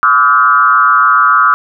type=tone with frequency modulation; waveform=sine; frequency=1283 Hz; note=E6; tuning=47 cents flat; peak=-5 dBFS; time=0.03-1.54 s; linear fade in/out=0 ms; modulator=127 Hz; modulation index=1.3; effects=none